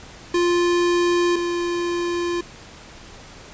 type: tone pair in turn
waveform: square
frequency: 349.2 / 347.2 Hz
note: F4 / F4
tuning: 0 / -10 cents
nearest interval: unison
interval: 10 cents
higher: first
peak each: -17 / -22 dBFS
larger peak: first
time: 0.34-1.36 / 1.36-2.41 s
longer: second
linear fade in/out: 5 ms
effects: pink hiss -42 dBFS RMS until 3.53 s + resampled to 16000 Hz